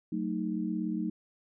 sine chord, D# diminished, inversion first, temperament just, 186.68 / 224 / 311.1 Hz, F#3 / A3 / D#4, +16 / +31 / 0 cents, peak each -34 dBFS, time 0.12-1.1 s, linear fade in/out 5 ms, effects none

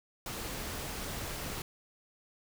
pink noise, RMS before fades -39 dBFS, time 0.26-1.62 s, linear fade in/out 2 ms, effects none

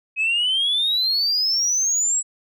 sine exponential sweep, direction up, 2529 to 7840 Hz, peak -16 dBFS, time 0.16-2.23 s, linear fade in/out 50 ms, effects tanh soft clip ceiling -15 dBFS

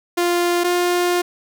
sawtooth tone pair in turn, 349.2 / 353.7 Hz, F4 / F4, 0 / +22 cents, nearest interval unison, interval 22 cents, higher second, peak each -12 dBFS, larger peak neither, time 0.17-0.64 / 0.64-1.22 s, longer second, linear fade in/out 10 ms, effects none

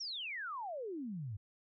sine exponential sweep, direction down, 5760 to 95.2 Hz, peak -39 dBFS, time 0-1.37 s, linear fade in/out 10 ms, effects none

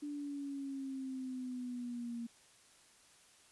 sine exponential sweep, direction down, 293.7 to 232.7 Hz, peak -39 dBFS, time 0.02-2.27 s, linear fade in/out 10 ms, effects white hiss -64 dBFS RMS until 3.51 s + resampled to 24000 Hz

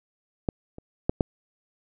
clicks, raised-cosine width 2 ms, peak -11 / -27 / -8 / -7 dBFS, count 4, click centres 0.488 / 0.784 / 1.095 / 1.208 s, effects none

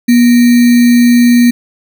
sine tone with sample-and-hold, 240.8 Hz, B3, 44 cents flat, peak -3 dBFS, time 0.08-1.51 s, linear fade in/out 10 ms, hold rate 2100 Hz, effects none

